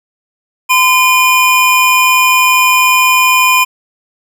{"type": "tone pair together", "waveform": "square", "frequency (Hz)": [1020.2, 2428], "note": ["C6", "D#7"], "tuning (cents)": [-44, -43], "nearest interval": "octave + minor third", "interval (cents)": 1501, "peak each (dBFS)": -10, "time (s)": [0.69, 3.65], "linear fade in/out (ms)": 20, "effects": []}